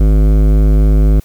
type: tone with hard clipping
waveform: sine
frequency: 51.91 Hz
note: G#1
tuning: in tune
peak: -8 dBFS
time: 0-1.2 s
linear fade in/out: 5 ms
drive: 15 dB
effects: white hiss -47 dBFS RMS until 1.24 s

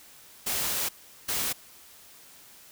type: noise bursts at uneven times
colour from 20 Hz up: white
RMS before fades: -29 dBFS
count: 2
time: 0.46-0.89 / 1.28-1.53 s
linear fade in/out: 10 ms
effects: white hiss -52 dBFS RMS until 2.71 s

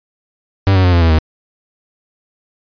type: tone with pitch steps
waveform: 45% pulse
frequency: 97.5 / 93.47 / 89.61 / 85.91 / 82.37 / 78.97 Hz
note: G2 / F#2 / F2 / F2 / E2 / D#2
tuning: -9 / +18 / +45 / -28 / -1 / +26 cents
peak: -8 dBFS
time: 0.67-1.186 s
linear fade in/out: 0 ms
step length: 86 ms
effects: resampled to 11025 Hz

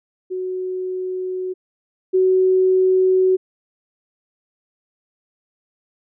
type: tone pair in turn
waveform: sine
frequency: 370 / 373.7 Hz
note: F#4 / F#4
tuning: 0 / +17 cents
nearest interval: unison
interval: 17 cents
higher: second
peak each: -22 / -12 dBFS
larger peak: second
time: 0.3-1.54 / 2.13-3.37 s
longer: neither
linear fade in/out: 20 ms
effects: none

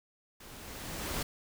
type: noise with level ramp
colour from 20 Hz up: pink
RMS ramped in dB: -51 to -34 dBFS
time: 0.4-1.23 s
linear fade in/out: 5 ms
effects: none

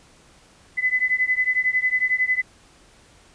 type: beating tone pair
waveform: sine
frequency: 2008 / 2019 Hz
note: B6 / B6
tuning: +28 / +38 cents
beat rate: 11 Hz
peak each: -21 / -22 dBFS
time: 0.77-2.42 s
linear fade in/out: 20 ms
effects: pink hiss -53 dBFS RMS until 3.34 s + resampled to 22050 Hz

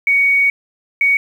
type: tone pair in turn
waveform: sine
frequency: 2239 / 2239 Hz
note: C#7 / C#7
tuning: +17 / +17 cents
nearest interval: unison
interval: 0 cents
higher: neither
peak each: -10 dBFS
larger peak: neither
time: 0.07-0.5 / 1.01-1.17 s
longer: first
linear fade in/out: 2 ms
effects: 7-bit

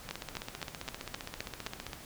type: two click trains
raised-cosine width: 0.2 ms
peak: -18 / -21 dBFS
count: 7 / 29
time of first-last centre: 0.11-1.664 / 0.09-1.932 s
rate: 3.86 / 15.2 Hz
effects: pink hiss -49 dBFS RMS until 2.05 s

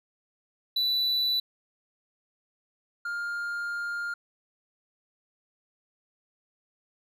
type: tone pair in turn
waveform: triangle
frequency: 3969 / 1406.2 Hz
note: B7 / F6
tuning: +8 / +11 cents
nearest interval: octave + tritone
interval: 1797 cents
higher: first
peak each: -22 / -28 dBFS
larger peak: first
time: 0.76-1.4 / 3.05-4.14 s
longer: second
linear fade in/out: 5 ms
effects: none

